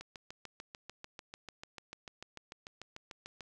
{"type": "click train", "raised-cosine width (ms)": 0.2, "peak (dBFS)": -28, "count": 24, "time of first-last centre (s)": [0.01, 3.407], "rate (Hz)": 6.77, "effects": []}